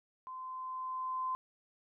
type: tone with level ramp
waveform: sine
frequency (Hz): 1032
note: C6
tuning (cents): -24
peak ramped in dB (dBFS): -42 to -32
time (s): 0.27-1.35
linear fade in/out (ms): 0
effects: none